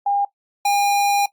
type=tone pair in turn; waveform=sine / square; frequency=806 / 808.9 Hz; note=G5 / G#5; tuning=+48 / -46 cents; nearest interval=unison; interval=6 cents; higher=second; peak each=-16 dBFS; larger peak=neither; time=0.06-0.25 / 0.65-1.26 s; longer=second; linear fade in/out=5 ms; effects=noise-tail reverb RT60 0.1 s tail -17 dB re dry + Opus 48 kbps